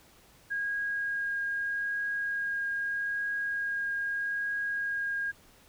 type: tone with vibrato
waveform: sine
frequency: 1632 Hz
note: G#6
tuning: 31 cents flat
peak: -29 dBFS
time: 0.5-5.32 s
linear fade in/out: 20 ms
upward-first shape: triangle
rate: 0.8 Hz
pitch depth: 10 cents each way
effects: pink hiss -59 dBFS RMS until 5.68 s